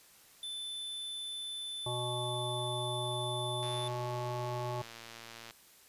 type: tone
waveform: square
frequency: 3520 Hz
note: A7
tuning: in tune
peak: -39 dBFS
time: 0.43-3.88 s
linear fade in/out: 2 ms
type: harmonic tone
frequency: 122.7 Hz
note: B2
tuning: 11 cents flat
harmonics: 1 / 3 / 5 / 7 / 9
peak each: -38 / -42 / -41 / -41 / -45 dBFS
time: 1.86-4.82 s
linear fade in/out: 5 ms
type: click train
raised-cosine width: 0.2 ms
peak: -30 dBFS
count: 217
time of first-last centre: 3.63-5.508 s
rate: 115 Hz
effects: white hiss -60 dBFS RMS until 5.88 s + resampled to 32000 Hz